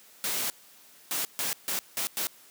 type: noise bursts at uneven times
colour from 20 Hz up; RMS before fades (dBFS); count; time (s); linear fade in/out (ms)
white; -30; 6; 0.24-0.5 / 1.11-1.25 / 1.39-1.53 / 1.68-1.79 / 1.97-2.07 / 2.17-2.27; 0
effects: white hiss -55 dBFS RMS until 2.5 s + high-pass 150 Hz 12 dB/octave